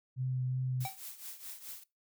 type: tone with vibrato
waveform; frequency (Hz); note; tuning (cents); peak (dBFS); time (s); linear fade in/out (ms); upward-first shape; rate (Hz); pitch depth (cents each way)
sine; 128.3; C3; -34; -31; 0.16-0.87; 50; triangle; 2.7; 16
type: noise with tremolo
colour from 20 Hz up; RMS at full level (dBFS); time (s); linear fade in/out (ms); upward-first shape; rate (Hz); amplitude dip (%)
blue; -43; 0.8-1.84; 10; triangle; 4.7; 80
type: tone with exponential decay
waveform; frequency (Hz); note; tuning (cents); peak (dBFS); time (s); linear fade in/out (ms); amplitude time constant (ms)
square; 771; G5; -29; -34; 0.85-1; 1; 31
effects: noise-tail reverb RT60 0.2 s tail -19 dB re dry